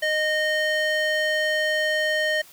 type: tone with band-pass filter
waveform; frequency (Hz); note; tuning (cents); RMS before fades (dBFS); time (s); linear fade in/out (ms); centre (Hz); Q
square; 616; D#5; -17; -23; 0.02-2.42; 10; 2000; 1.2
effects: white hiss -49 dBFS RMS until 2.52 s